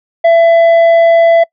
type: tone with tanh clipping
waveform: triangle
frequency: 669 Hz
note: E5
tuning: 25 cents sharp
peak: -5 dBFS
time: 0.24-1.44 s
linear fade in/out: 10 ms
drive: 10 dB
effects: noise-tail reverb RT60 0.1 s tail -25 dB re dry